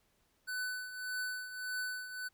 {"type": "tone with tremolo", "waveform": "square", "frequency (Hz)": 1500, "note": "F#6", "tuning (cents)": 23, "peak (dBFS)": -35, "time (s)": [0.47, 2.29], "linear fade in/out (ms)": 20, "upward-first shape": "triangle", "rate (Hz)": 1.7, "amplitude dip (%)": 70, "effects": ["pink hiss -74 dBFS RMS until 2.33 s"]}